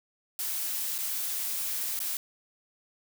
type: noise with dropouts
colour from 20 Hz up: blue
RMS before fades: -32 dBFS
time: 0.39-2.17 s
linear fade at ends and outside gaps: 1 ms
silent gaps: 0.981-0.986 / 1.991-2.002 s
effects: none